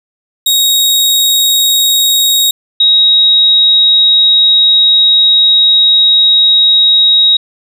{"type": "tone pair in turn", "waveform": ["sawtooth", "sine"], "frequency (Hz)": [3770, 3796], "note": ["A#7", "A#7"], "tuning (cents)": [19, 31], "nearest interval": "unison", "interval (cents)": 12, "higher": "second", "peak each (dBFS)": -4, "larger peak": "neither", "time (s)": [[0.46, 2.51], [2.8, 7.37]], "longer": "second", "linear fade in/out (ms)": 5, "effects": []}